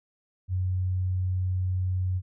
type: tone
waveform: sine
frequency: 92.2 Hz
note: F#2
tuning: 6 cents flat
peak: -24 dBFS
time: 0.48-2.22 s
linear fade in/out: 50 ms
effects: none